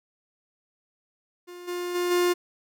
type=tone with level steps; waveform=45% pulse; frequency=354.2 Hz; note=F4; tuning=24 cents sharp; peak=-40 / -29 / -24 / -20 dBFS; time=1.47-2.34 s; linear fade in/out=20 ms; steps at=1.67 / 1.94 / 2.1 s; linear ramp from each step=20 ms; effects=none